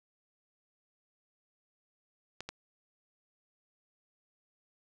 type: clicks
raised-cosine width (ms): 0.2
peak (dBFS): -22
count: 2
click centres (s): 2.406 / 2.49
effects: none